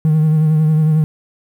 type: tone with vibrato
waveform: triangle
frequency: 155.56 Hz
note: D#3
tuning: in tune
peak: -7 dBFS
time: 0.05-1.04 s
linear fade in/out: 0 ms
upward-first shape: triangle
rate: 11 Hz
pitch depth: 42 cents each way
effects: tanh soft clip ceiling -4 dBFS + 8-bit